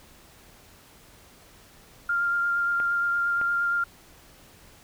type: tone with vibrato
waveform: sine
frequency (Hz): 1396.9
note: F6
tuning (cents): 0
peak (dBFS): -22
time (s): 2.09-3.84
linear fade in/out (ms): 5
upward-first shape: sine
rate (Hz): 8.6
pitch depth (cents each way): 12
type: clicks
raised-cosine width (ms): 0.5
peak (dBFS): -21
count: 2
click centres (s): 2.801 / 3.414
effects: pink hiss -53 dBFS RMS until 4.83 s